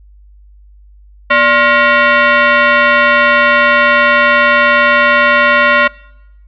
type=tone with frequency modulation; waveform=sine; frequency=242.7 Hz; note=B3; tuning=30 cents flat; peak=-6 dBFS; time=1.3-5.88 s; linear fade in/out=10 ms; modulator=829 Hz; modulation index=2.7; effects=noise-tail reverb RT60 0.9 s tail -24 dB re dry + added 50 Hz sine -38 dBFS peak until 6.47 s